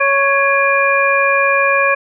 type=harmonic tone with a mistuned harmonic; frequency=554.4 Hz; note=C#5; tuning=in tune; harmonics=1 / 2 / 3 / 4; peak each=-16 / -16 / -16 / -16 dBFS; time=0-1.95 s; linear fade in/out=10 ms; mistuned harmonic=4; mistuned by=+140 cents; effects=none